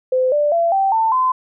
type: tone with pitch steps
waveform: sine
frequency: 513 / 589.3 / 676.9 / 777.6 / 893.2 / 1026 Hz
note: C5 / D5 / E5 / G5 / A5 / C6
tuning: -34 / +6 / +46 / -14 / +26 / -34 cents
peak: -13 dBFS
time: 0.12-1.32 s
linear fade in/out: 5 ms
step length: 200 ms
effects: none